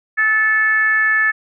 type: tone with frequency modulation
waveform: sine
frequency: 1744 Hz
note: A6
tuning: 16 cents flat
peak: -12 dBFS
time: 0.17-1.32 s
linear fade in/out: 20 ms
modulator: 446 Hz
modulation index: 0.55
effects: none